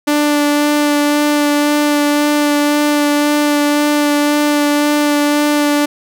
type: tone with vibrato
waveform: sawtooth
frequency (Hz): 293.7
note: D4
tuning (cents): 0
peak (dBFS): -7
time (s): 0.07-5.86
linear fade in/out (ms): 10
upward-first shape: sine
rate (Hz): 1.9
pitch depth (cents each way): 11
effects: none